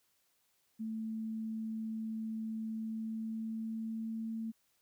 sine tone with pitch glide, 221.2 to 224.2 Hz, A3 to A3, +9 to +33 cents, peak -36 dBFS, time 0.79-4.52 s, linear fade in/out 20 ms, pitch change +24 cents, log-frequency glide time 2.7-4.39 s, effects white hiss -75 dBFS RMS until 4.81 s

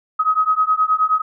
sine beating tone pair, 1262 / 1271.5 Hz, D#6 / D#6, +24 / +37 cents, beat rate 9.5 Hz, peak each -17 dBFS, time 0.19-1.22 s, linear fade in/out 10 ms, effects none

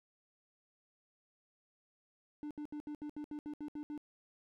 triangle tone bursts, 297.3 Hz, D4, 21 cents sharp, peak -38 dBFS, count 11, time 2.43-3.977 s, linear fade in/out 0 ms, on 77 ms, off 70 ms, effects none

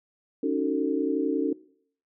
sine chord, D# half-diminished seventh, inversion third, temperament just, 280 / 311.1 / 373.4 / 448 Hz, C#4 / D#4 / F#4 / A4, +18 / 0 / +16 / +31 cents, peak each -27 / -29 / -31 / -29 dBFS, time 0.43-1.53 s, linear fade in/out 5 ms, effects noise-tail reverb RT60 0.6 s tail -21 dB re dry

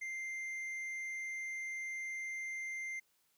sine tone with tanh clipping, 2093 Hz, C7, in tune, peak -40 dBFS, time 0.01-3 s, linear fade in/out 10 ms, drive 6 dB, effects white hiss -75 dBFS RMS until 3.37 s

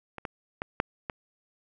clicks, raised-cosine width 0.5 ms, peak -23 / -18 / -16 / -8 / -17 dBFS, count 5, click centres 0.183 / 0.252 / 0.619 / 0.801 / 1.098 s, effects none

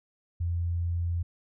sine tone, 85.8 Hz, F2, 30 cents flat, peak -26 dBFS, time 0.4-1.23 s, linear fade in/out 10 ms, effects none

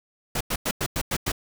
pink noise bursts, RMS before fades -26 dBFS, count 7, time 0.35-1.319 s, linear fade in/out 5 ms, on 57 ms, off 95 ms, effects none

